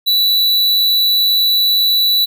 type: tone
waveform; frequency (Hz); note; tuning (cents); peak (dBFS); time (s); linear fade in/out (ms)
square; 3951; B7; 0; -11; 0.06-2.26; 20
effects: none